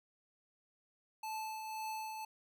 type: tone with tremolo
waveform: square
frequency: 873 Hz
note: A5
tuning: 14 cents flat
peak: -39 dBFS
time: 1.23-2.25 s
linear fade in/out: 5 ms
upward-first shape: triangle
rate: 1.9 Hz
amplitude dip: 40%
effects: none